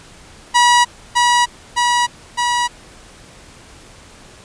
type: tone with echo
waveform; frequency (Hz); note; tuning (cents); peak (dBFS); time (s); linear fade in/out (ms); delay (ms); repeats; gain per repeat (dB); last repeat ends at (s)
sawtooth; 967; B5; -37; -5; 0.54-0.85; 20; 610; 3; -2; 2.68
effects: pink hiss -42 dBFS RMS until 4.44 s + resampled to 22050 Hz